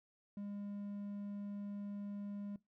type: tone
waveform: triangle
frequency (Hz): 203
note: G#3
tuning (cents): -39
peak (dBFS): -40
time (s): 0.37-2.56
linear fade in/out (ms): 2
effects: noise-tail reverb RT60 0.2 s tail -20 dB re dry